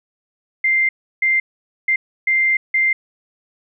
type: tone bursts at uneven times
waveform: sine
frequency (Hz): 2093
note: C7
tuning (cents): 0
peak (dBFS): -13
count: 5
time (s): 0.64-0.89 / 1.22-1.4 / 1.88-1.96 / 2.27-2.57 / 2.74-2.93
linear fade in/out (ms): 5
effects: none